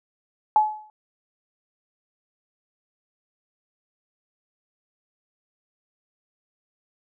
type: tone with exponential decay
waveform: sine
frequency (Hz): 855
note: A5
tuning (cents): -50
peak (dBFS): -11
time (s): 0.56-0.9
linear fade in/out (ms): 1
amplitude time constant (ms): 73
effects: none